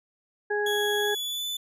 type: harmonic tone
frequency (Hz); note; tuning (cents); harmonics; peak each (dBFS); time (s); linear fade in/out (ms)
415; G#4; -1; 1 / 2 / 4; -26 / -33 / -29; 0.5-1.15; 10
type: tone with pitch glide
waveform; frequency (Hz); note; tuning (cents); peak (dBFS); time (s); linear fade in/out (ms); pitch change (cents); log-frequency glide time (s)
40% pulse; 3352 to 3498; G#7 to A7; +15 to -11; -28; 0.66-1.57; 5; +74; 0.96-1.45
effects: none